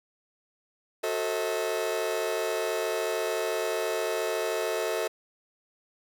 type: chord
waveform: 40% pulse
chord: F# diminished seventh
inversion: none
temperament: just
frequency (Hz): 370 / 444 / 532.8 / 639.4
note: F#4 / A4 / C5 / Eb5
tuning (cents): 0 / +16 / +31 / +47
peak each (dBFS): -34 / -30 / -35 / -31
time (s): 1.03-5.08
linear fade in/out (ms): 10
effects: none